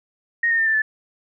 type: tone with pitch steps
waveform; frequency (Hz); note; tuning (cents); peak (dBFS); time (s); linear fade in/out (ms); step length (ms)
sine; 1864.7 / 1833.7 / 1803.3 / 1773.3 / 1743.9; A#6 / A#6 / A6 / A6 / A6; 0 / -29 / +42 / +13 / -16; -16; 0.43-0.82; 5; 78
effects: none